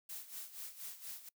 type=noise with tremolo; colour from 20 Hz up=blue; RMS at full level=-45 dBFS; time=0.09-1.29 s; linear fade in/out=5 ms; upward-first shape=sine; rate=4.2 Hz; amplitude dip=75%; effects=noise-tail reverb RT60 0.1 s tail -23 dB re dry